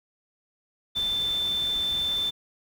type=tone in noise; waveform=sine; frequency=3542 Hz; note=A7; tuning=11 cents sharp; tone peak=-24 dBFS; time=0.95-2.31 s; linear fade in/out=20 ms; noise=pink; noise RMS=-41 dBFS; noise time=0.95-2.31 s; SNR=+14 dB; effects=none